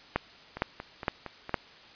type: two click trains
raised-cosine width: 0.5 ms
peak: -10 / -22 dBFS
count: 4 / 5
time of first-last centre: 0.16-1.542 / 0.57-1.494 s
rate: 2.17 / 4.33 Hz
effects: white hiss -52 dBFS RMS until 1.95 s + resampled to 11025 Hz